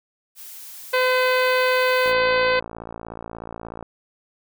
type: noise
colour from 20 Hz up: blue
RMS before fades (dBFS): -39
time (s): 0.35-2.14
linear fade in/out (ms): 50
type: harmonic tone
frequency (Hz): 509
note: C5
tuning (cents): -48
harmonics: 1 / 2 / 3 / 4 / 5 / 6 / 7 / 8 / 9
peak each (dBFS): -19 / -24 / -24 / -27 / -28 / -35 / -35 / -35 / -35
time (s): 0.93-2.6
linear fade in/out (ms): 10
type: click train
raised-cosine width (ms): 1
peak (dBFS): -20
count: 101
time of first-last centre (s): 2.06-3.827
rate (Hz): 56.6
effects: none